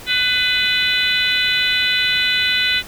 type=harmonic tone with a mistuned harmonic; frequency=498.3 Hz; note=B4; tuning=15 cents sharp; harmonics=3 / 4 / 5 / 6 / 7 / 8; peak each=-22 / -22 / -22 / -22 / -22 / -22 dBFS; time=0.06-2.83 s; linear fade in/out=50 ms; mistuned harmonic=4; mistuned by=+17 cents; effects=pink hiss -37 dBFS RMS until 2.87 s